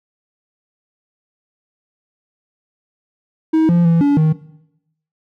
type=tone with pitch steps; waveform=triangle; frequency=318.2 / 172.3 / 167 / 285.8 / 156.6 Hz; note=D#4 / F3 / E3 / D4 / D#3; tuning=+39 / -23 / +23 / -47 / +11 cents; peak=-8 dBFS; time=3.53-4.33 s; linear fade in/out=10 ms; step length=160 ms; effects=noise-tail reverb RT60 0.8 s tail -18 dB re dry